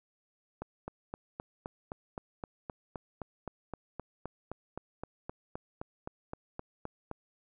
click train, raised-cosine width 1 ms, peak -24 dBFS, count 26, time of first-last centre 0.62-7.114 s, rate 3.85 Hz, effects none

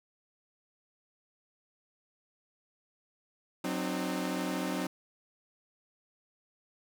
sawtooth chord, C diminished, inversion second, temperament equal with one note detuned, 185 / 261.6 / 304 Hz, Gb3 / C4 / Eb4, 0 / 0 / -40 cents, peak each -32 dBFS, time 3.64-4.87 s, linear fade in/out 5 ms, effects none

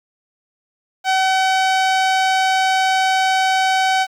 sawtooth tone, 759 Hz, F#5, 44 cents sharp, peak -10 dBFS, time 1.04-4.07 s, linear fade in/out 50 ms, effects low-pass 6000 Hz 12 dB/octave + 8-bit

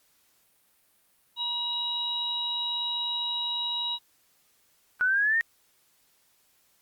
harmonic tone, 961 Hz, B5, 48 cents flat, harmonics 1 / 3 / 4, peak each -38 / -39 / -28 dBFS, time 1.36-3.99 s, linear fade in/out 50 ms
sine exponential sweep, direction up, 1458 to 1864.7 Hz, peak -21 dBFS, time 5.01-5.41 s, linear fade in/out 0 ms
effects white hiss -66 dBFS RMS until 6.81 s + Opus 48 kbps

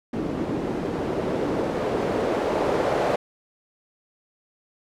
blue noise with low-pass filter sweep, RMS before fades -25 dBFS, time 0.13-3.16 s, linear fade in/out 5 ms, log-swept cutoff 300 to 570 Hz, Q 1.5, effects none

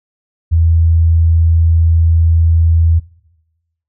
sine tone, 82.41 Hz, E2, in tune, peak -7 dBFS, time 0.51-3 s, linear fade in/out 20 ms, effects noise-tail reverb RT60 1.0 s tail -22 dB re dry

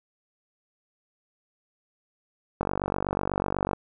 click train, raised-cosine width 1 ms, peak -12 dBFS, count 55, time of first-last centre 2.61-3.733 s, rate 48.1 Hz, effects none

